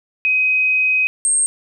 sine tone pair in turn, 2520 / 8476 Hz, D#7 / C9, +21 / +21 cents, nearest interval octave + major sixth, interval 2100 cents, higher second, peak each -13 dBFS, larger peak neither, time 0.25-1.07 / 1.25-1.46 s, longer first, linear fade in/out 0 ms, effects none

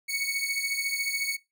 sawtooth beating tone pair, 2217 / 2231 Hz, C#7 / C#7, 0 / +11 cents, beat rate 14 Hz, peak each -26 / -28 dBFS, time 0.08-1.37 s, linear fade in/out 20 ms, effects noise-tail reverb RT60 0.2 s tail -19 dB re dry

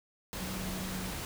sine tone in noise, 186.7 Hz, F#3, 16 cents sharp, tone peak -38 dBFS, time 0.4-1.11 s, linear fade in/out 0 ms, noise pink, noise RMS -39 dBFS, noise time 0.33-1.25 s, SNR -2 dB, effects none

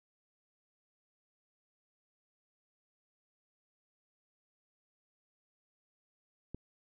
click, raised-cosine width 3 ms, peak -28 dBFS, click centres 6.546 s, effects none

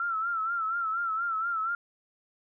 sine tone with vibrato, 1346 Hz, E6, 36 cents sharp, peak -27 dBFS, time 0-1.75 s, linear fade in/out 2 ms, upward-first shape sine, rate 4.2 Hz, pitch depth 76 cents each way, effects none

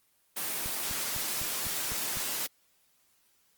white high-pass noise, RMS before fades -33 dBFS, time 0.36-2.47 s, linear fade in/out 10 ms, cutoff 150 Hz, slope 12 dB/octave
click train, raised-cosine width 5 ms, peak -29 dBFS, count 7, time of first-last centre 0.66-2.171 s, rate 3.97 Hz
effects white hiss -69 dBFS RMS until 3.57 s + Opus 24 kbps

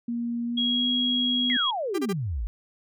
sine tone with pitch glide, 236.1 to 248.4 Hz, A#3 to B3, +22 to +10 cents, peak -26 dBFS, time 0.08-1.57 s, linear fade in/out 5 ms, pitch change +88 cents, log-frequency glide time 0.45-0.89 s
sine tone, 3300 Hz, G#7, 12 cents flat, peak -23 dBFS, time 0.57-1.71 s, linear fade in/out 10 ms
sine exponential sweep, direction down, 2148 to 46.25 Hz, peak -26 dBFS, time 1.5-2.47 s, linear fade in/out 0 ms
45% pulse tone bursts, 396.2 Hz, G4, 18 cents sharp, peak -26 dBFS, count 3, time 1.94-2.131 s, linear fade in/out 10 ms, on 45 ms, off 28 ms
effects none

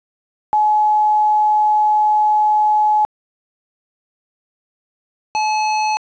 sine / square tone pair in turn, 849 / 858.4 Hz, G#5 / A5, +38 / -43 cents, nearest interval unison, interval 19 cents, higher second, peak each -11 / -16 dBFS, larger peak first, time 0.53-3.05 / 5.35-5.97 s, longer first, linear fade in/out 0 ms, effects resampled to 16000 Hz + 8-bit

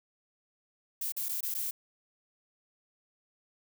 violet noise with dropouts, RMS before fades -34 dBFS, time 1.01-1.71 s, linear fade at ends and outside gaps 5 ms, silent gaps 1.122-1.165 / 1.286-1.291 / 1.407-1.429 / 1.542-1.548 s, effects none

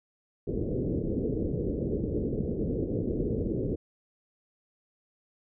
white low-pass noise, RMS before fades -30 dBFS, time 0.47-3.76 s, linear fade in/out 10 ms, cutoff 470 Hz, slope 48 dB/octave, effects none

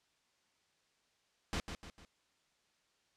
pink noise with echo, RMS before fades -36 dBFS, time 1.53-1.6 s, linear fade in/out 0 ms, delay 150 ms, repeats 3, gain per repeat -7 dB, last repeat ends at 2.05 s, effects white hiss -75 dBFS RMS until 3.16 s + low-pass 6000 Hz 12 dB/octave

